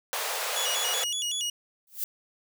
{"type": "high-pass noise", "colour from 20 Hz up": "pink", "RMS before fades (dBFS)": -31, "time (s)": [0.13, 1.04], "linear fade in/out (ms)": 0, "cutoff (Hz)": 470, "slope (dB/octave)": 48}
{"type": "tone with vibrato", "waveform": "25% pulse", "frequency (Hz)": 3136, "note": "G7", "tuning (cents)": 0, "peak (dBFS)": -24, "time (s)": [0.56, 1.5], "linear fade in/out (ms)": 5, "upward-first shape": "square", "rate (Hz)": 5.3, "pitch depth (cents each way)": 140}
{"type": "noise with exponential growth", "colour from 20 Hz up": "violet", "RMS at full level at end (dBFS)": -26, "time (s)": [1.87, 2.04], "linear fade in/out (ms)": 2, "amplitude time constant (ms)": 36}
{"effects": []}